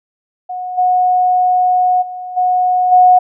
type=tone with level steps; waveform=sine; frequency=730 Hz; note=F#5; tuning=24 cents flat; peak=-20 / -9 / -23 / -10 / -4 dBFS; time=0.49-3.19 s; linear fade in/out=10 ms; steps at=0.77 / 2.01 / 2.36 / 2.91 s; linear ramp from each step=20 ms; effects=none